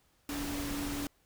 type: tone in noise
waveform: sine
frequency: 286.5 Hz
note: D4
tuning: 43 cents flat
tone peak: -36 dBFS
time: 0.29-1.07 s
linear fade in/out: 2 ms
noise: pink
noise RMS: -39 dBFS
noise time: 0.29-1.07 s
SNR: 0 dB
effects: pink hiss -70 dBFS RMS until 1.25 s